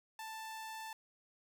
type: tone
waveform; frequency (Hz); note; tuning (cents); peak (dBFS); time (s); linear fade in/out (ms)
sawtooth; 883; A5; +6; -40; 0.19-0.93; 2
effects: none